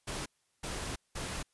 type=noise bursts at uneven times; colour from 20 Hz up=pink; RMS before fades=-38 dBFS; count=3; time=0.07-0.26 / 0.63-0.96 / 1.15-1.43 s; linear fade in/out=10 ms; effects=white hiss -75 dBFS RMS until 1.53 s + resampled to 24000 Hz